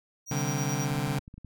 square tone with tremolo, 5750 Hz, F8, 50 cents sharp, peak -35 dBFS, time 0.26-0.88 s, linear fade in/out 50 ms, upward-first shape square, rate 9.3 Hz, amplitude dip 50%
sawtooth chord, C suspended second, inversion none, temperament just, 130.81 / 147.16 / 196.22 Hz, C3 / D3 / G3, 0 / +4 / +2 cents, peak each -27 / -26 / -31 dBFS, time 0.31-1.19 s, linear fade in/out 5 ms
clicks, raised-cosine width 5 ms, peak -32 dBFS, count 10, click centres 0.914 / 0.951 / 0.989 / 1.075 / 1.112 / 1.191 / 1.279 / 1.341 / 1.38 / 1.447 s
effects none

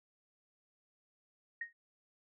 sine tone with exponential decay, 1864.7 Hz, A#6, in tune, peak -34 dBFS, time 1.61-1.73 s, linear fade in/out 5 ms, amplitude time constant 26 ms, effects none

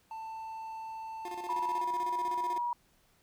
triangle tone, 889 Hz, A5, 18 cents sharp, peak -37 dBFS, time 0.11-1.81 s, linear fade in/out 2 ms
25% pulse tone with tremolo, 354.9 Hz, F4, 28 cents sharp, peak -36 dBFS, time 1.25-2.58 s, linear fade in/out 2 ms, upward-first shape square, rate 16 Hz, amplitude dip 70%
sine tone with pitch glide, 971 to 961.5 Hz, B5 to B5, -30 to -47 cents, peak -30 dBFS, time 1.49-2.73 s, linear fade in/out 2 ms, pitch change -17 cents, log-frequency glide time 2.48-2.54 s
effects pink hiss -68 dBFS RMS until 3.22 s

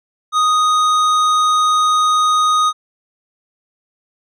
sine tone with hard clipping, 1244.5 Hz, D#6, in tune, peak -13 dBFS, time 0.32-2.73 s, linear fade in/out 50 ms, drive 11 dB, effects none

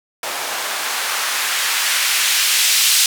blue noise with band-pass filter sweep, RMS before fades -18 dBFS, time 0.23-3.06 s, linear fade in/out 2 ms, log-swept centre 650 to 3500 Hz, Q 0.88, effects none

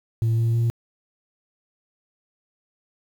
sine tone with pitch steps, 113.5 / 114.95 / 116.42 Hz, A#2 / A#2 / A#2, -46 / -24 / -2 cents, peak -15 dBFS, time 0.22-0.7 s, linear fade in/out 0 ms, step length 160 ms, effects tanh soft clip ceiling -17 dBFS + 8-bit

